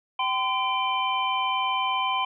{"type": "tone cluster", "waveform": "sine", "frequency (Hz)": [774, 1022, 2369, 3076], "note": ["G5", "C6", "D7", "G7"], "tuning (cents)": [-22, -41, 14, -33], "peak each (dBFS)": [-30, -25, -31, -31], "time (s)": [0.19, 2.25], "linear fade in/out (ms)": 5, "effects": []}